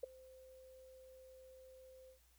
sine tone with ADSR envelope, 519 Hz, C5, 14 cents flat, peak -35 dBFS, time 0.03-2.19 s, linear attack 7 ms, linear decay 10 ms, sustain -22 dB, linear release 100 ms, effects added 60 Hz sine -70 dBFS peak until 2.38 s + white hiss -73 dBFS RMS until 2.38 s

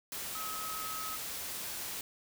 sine tone in noise, 1278 Hz, D#6, 46 cents sharp, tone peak -40 dBFS, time 0.35-1.16 s, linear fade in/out 2 ms, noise white, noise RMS -40 dBFS, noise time 0.12-2.01 s, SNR -3 dB, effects none

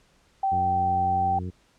sine tone, 776 Hz, G5, 18 cents flat, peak -21 dBFS, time 0.43-1.39 s, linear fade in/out 5 ms
harmonic tone, 91 Hz, F#2, 28 cents flat, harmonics 1 / 2 / 3 / 4 / 5, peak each -31 / -35 / -42 / -42 / -47 dBFS, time 0.51-1.51 s, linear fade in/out 20 ms
effects pink hiss -62 dBFS RMS until 1.78 s + low-pass 8000 Hz 12 dB/octave

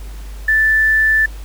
sine tone with quantisation, 1760 Hz, A6, in tune, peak -10 dBFS, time 0.48-1.26 s, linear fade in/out 5 ms, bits 6, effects added 50 Hz sine -27 dBFS peak until 1.44 s + pink hiss -42 dBFS RMS until 1.44 s

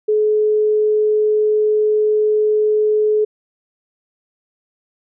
sine tone, 426.4 Hz, G#4, 46 cents sharp, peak -12 dBFS, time 0.08-3.25 s, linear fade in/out 10 ms, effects none

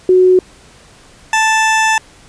sine / 20% pulse tone pair in turn, 368.4 / 880.3 Hz, F#4 / A5, -7 / +1 cents, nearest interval octave + minor third, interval 1508 cents, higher second, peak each -5 dBFS, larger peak neither, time 0.09-0.39 / 1.33-1.98 s, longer second, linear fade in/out 2 ms, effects pink hiss -43 dBFS RMS until 2.28 s + resampled to 22050 Hz

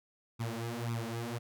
sawtooth tone with flanger, 116.54 Hz, A#2, in tune, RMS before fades -37 dBFS, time 0.39-1.39 s, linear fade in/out 20 ms, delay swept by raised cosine 0.81 to 6.21 ms, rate 1.9 Hz, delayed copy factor +1, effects none

